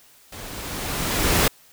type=noise with level ramp; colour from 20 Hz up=pink; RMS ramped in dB=-38 to -17 dBFS; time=0.32-1.48 s; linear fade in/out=5 ms; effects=white hiss -53 dBFS RMS until 1.72 s